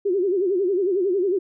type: tone with vibrato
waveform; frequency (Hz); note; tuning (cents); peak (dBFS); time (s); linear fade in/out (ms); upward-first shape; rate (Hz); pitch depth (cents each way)
sine; 377.2; F#4; +33; -18; 0.05-1.39; 10; sine; 11; 140
effects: none